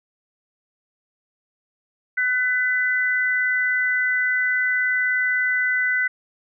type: tone pair together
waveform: sine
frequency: 1500.6 / 2000 Hz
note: F#6 / B6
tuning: +24 / +21 cents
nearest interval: perfect fourth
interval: 497 cents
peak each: -21 dBFS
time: 2.17-6.08 s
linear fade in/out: 10 ms
effects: none